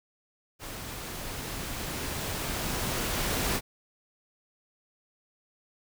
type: noise with level ramp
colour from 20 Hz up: pink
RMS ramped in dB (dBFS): -40 to -28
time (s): 0.59-3.61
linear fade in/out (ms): 50
effects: none